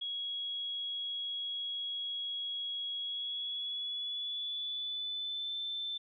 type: tone with pitch glide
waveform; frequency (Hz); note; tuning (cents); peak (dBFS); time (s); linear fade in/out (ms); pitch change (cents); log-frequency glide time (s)
sine; 3322 to 3540; G#7 to A7; 0 to +10; -35; 0.01-5.98; 10; +110; 2.98-5.57
effects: none